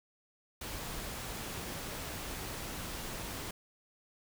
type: noise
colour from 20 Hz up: pink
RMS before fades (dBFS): -41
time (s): 0.61-3.51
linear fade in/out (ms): 5
effects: none